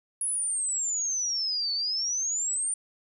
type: exponential two-way sweep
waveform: sine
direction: down then up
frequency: 10548 to 4435 to 9180 Hz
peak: -26 dBFS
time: 0.21-2.74 s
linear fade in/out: 2 ms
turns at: 1.73 s
effects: none